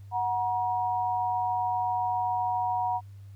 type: tone pair together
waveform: sine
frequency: 738 / 951.5 Hz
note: F#5 / A#5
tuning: -5 / +35 cents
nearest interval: major third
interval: 440 cents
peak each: -28 dBFS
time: 0.11-3.01 s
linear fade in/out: 50 ms
effects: added 99 Hz sine -43 dBFS peak until 3.35 s + pink hiss -67 dBFS RMS until 3.35 s